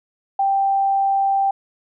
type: tone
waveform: sine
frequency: 785 Hz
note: G5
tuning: 2 cents sharp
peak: -15 dBFS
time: 0.39-1.51 s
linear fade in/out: 5 ms
effects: none